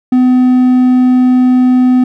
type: tone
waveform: triangle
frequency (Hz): 252.6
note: B3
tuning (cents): +39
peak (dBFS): -3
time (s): 0.12-2.04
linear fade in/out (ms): 5
effects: none